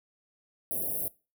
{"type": "band-stop noise", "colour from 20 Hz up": "white", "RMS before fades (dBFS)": -32, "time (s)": [0.71, 1.08], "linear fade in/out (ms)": 0, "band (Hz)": [710, 9900], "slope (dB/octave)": 96, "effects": ["noise-tail reverb RT60 0.3 s tail -21 dB re dry", "high-pass 80 Hz 12 dB/octave"]}